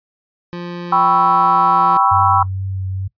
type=tone; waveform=25% pulse; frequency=174.61 Hz; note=F3; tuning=in tune; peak=-21 dBFS; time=0.53-1.97 s; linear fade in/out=0 ms
type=chord; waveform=sine; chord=C# half-diminished seventh; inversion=second; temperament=equal; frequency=784 / 987.8 / 1108.7 / 1318.5 Hz; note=G5 / B5 / C#6 / E6; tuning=0 / 0 / 0 / 0 cents; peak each=-16 dBFS; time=0.92-2.43 s; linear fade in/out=5 ms
type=tone with vibrato; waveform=sine; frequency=95.3 Hz; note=G2; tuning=48 cents flat; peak=-20 dBFS; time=2.11-3.08 s; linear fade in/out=10 ms; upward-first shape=triangle; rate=2.3 Hz; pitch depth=20 cents each way
effects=noise-tail reverb RT60 0.1 s tail -19 dB re dry + resampled to 11025 Hz